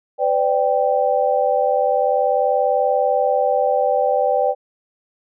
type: chord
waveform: sine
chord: G major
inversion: first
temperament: equal with one note detuned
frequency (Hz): 506.9 / 587.3 / 784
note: B4 / D5 / G5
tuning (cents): +45 / 0 / 0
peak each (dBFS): -19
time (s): 0.18-4.55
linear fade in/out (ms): 50
effects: none